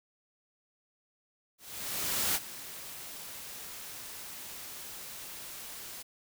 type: noise with ADSR envelope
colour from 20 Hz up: white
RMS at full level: -29 dBFS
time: 1.58-6.03 s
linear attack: 770 ms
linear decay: 41 ms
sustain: -15 dB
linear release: 13 ms
effects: none